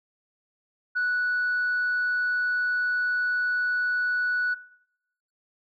sine tone, 1476 Hz, F#6, 5 cents flat, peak -21 dBFS, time 0.95-4.55 s, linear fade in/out 20 ms, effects noise-tail reverb RT60 0.8 s tail -20 dB re dry + tanh soft clip ceiling -20 dBFS

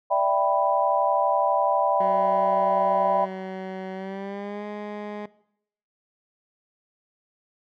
sine chord, E minor seventh, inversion third, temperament equal, 587.3 / 659.3 / 784 / 987.8 Hz, D5 / E5 / G5 / B5, 0 / 0 / 0 / 0 cents, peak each -24 dBFS, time 0.1-3.26 s, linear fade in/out 20 ms
15% pulse tone with pitch glide, 188.8 to 208.3 Hz, F#3 to G#3, +35 to +5 cents, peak -25 dBFS, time 2-5.26 s, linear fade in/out 5 ms, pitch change +170 cents, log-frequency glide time 3.94-4.65 s
effects noise-tail reverb RT60 0.7 s tail -19 dB re dry + low-pass 2000 Hz 12 dB/octave

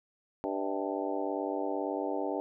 harmonic tone with a mistuned harmonic, 98 Hz, G2, in tune, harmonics 3 / 4 / 5 / 6 / 7 / 8 / 9, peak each -36 / -37 / -38 / -39 / -39 / -40 / -41 dBFS, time 0.44-2.4 s, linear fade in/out 0 ms, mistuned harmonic 7, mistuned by -76 cents, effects none

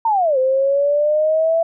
sine linear two-way sweep, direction down then up, 932.3 to 514 to 667 Hz, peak -13 dBFS, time 0.05-1.63 s, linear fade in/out 5 ms, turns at 0.38 s, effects none

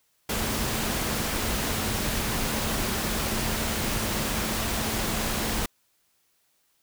sine tone in noise, 220 Hz, A3, in tune, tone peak -36 dBFS, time 0.29-5.66 s, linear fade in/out 5 ms, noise pink, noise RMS -28 dBFS, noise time 0.29-5.66 s, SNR -11 dB, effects white hiss -69 dBFS RMS until 6.82 s

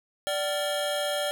square tone cluster, 586 / 760 / 1387 / 3244 Hz, D5 / F#5 / F6 / G#7, -4 / +46 / -12 / -41 cents, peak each -29 / -36 / -38 / -34 dBFS, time 0.27-1.31 s, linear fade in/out 0 ms, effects none

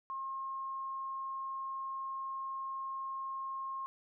sine tone, 1072 Hz, C6, 42 cents sharp, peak -37 dBFS, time 0.1-3.86 s, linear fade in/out 0 ms, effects none

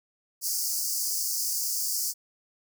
pink high-pass noise, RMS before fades -29 dBFS, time 0.41-2.14 s, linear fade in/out 50 ms, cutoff 4700 Hz, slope 96 dB/octave, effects none

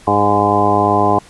harmonic tone with a mistuned harmonic, 102.5 Hz, G#2, 22 cents flat, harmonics 1 / 2 / 3 / 4 / 5 / 6 / 7 / 8 / 9 / 10, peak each -22 / -22 / -20 / -19 / -25 / -21 / -17 / -17 / -28 / -17 dBFS, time 0.07-1.19 s, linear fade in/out 5 ms, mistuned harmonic 8, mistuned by +18 cents, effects pink hiss -43 dBFS RMS until 1.29 s + resampled to 24000 Hz

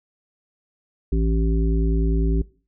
harmonic tone, 55 Hz, A1, in tune, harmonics 1 / 3 / 5 / 7, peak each -18 / -26 / -28 / -29 dBFS, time 1.12-2.42 s, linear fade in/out 5 ms, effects noise-tail reverb RT60 0.4 s tail -21 dB re dry

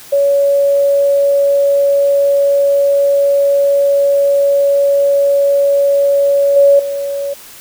sine tone with level steps, 562 Hz, C#5, 24 cents sharp, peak -8 / -4 / -16 dBFS, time 0.12-7.34 s, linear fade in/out 10 ms, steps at 6.56 / 6.79 s, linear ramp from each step 5 ms, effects white hiss -36 dBFS RMS until 7.6 s

